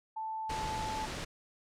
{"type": "tone with pitch glide", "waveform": "sine", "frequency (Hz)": [880, 870.9], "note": ["A5", "A5"], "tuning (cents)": [0, -18], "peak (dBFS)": -35, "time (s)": [0.16, 1.06], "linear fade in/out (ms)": 10, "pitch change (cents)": -18, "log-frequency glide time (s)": [0.41, 0.68]}
{"type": "noise", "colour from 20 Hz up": "pink", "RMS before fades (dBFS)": -39, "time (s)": [0.49, 1.25], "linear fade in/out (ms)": 10}
{"effects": ["low-pass 7000 Hz 12 dB/octave"]}